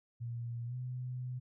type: tone with pitch glide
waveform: sine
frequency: 118.1 to 125.85 Hz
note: A#2 to B2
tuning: +23 to +33 cents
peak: -37 dBFS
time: 0.2-1.4 s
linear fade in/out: 20 ms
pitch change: +110 cents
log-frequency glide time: 0.66-0.75 s
effects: none